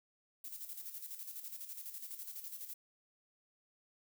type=noise with tremolo; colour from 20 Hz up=violet; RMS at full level=-45 dBFS; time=0.44-2.74 s; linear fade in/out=5 ms; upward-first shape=square; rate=12 Hz; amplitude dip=55%; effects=none